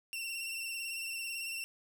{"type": "tone with vibrato", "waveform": "sawtooth", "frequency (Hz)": 2715, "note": "F7", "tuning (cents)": -50, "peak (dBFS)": -34, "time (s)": [0.13, 1.64], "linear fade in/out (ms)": 0, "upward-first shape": "sine", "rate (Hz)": 18, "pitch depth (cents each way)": 39, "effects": []}